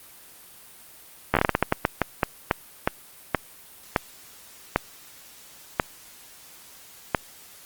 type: slowing click train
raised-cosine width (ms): 0.5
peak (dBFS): -3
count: 20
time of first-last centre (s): 1.34-7.148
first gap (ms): 12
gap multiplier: 1.3
effects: white hiss -48 dBFS RMS until 7.65 s + Opus 32 kbps